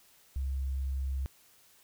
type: tone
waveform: sine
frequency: 67 Hz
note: C2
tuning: 42 cents sharp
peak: -30 dBFS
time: 0.36-1.26 s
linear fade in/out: 0 ms
effects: white hiss -62 dBFS RMS until 1.83 s

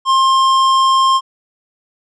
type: tone with tanh clipping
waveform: triangle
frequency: 1061 Hz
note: C6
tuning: 24 cents sharp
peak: -11 dBFS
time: 0.05-1.21 s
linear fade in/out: 50 ms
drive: 18 dB
effects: resampled to 22050 Hz

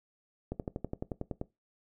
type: slowing click train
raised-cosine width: 2 ms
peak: -21 dBFS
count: 11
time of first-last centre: 0.52-1.414 s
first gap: 78 ms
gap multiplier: 1.03
effects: noise-tail reverb RT60 0.2 s tail -19 dB re dry

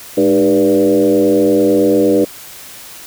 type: tone with frequency modulation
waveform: sine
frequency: 395.5 Hz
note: G4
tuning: 15 cents sharp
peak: -8 dBFS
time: 0.17-2.25 s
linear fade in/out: 10 ms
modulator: 91.1 Hz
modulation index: 1.7
effects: white hiss -34 dBFS RMS until 3.06 s

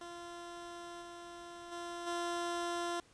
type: tone with level steps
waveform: 15% pulse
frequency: 345.3 Hz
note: F4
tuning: 20 cents flat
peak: -39 / -41 / -35 / -29 dBFS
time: 0.01-3 s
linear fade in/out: 2 ms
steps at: 1.01 / 1.71 / 2.06 s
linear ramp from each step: 20 ms
effects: pink hiss -65 dBFS RMS until 3.13 s + resampled to 22050 Hz

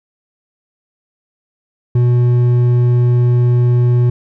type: tone with hard clipping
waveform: triangle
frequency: 122 Hz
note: B2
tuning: 21 cents flat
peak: -10 dBFS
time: 1.95-4.1 s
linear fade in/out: 5 ms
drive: 9 dB
effects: none

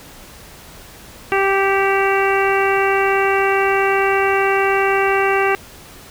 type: harmonic tone with a mistuned harmonic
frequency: 391 Hz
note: G4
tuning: 4 cents flat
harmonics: 1 / 2 / 3 / 4 / 5 / 6 / 7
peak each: -17 / -20 / -22 / -23 / -24 / -25 / -25 dBFS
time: 1.32-5.55 s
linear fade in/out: 0 ms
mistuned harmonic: 6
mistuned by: -36 cents
effects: pink hiss -40 dBFS RMS until 6.1 s

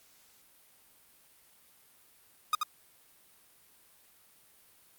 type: tone with echo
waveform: 45% pulse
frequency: 1238 Hz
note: D#6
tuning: 9 cents flat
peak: -24 dBFS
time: 2.53-2.55 s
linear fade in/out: 2 ms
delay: 82 ms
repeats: 1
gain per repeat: -4 dB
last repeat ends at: 2.632 s
effects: white hiss -62 dBFS RMS until 4.98 s + Opus 48 kbps

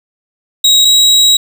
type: tone pair in turn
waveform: 35% pulse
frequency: 3815 / 3839 Hz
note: A#7 / B7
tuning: +39 / -50 cents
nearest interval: unison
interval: 11 cents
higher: second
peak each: -3 dBFS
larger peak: neither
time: 0.64-0.85 / 0.85-1.37 s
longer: second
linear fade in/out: 5 ms
effects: 7-bit

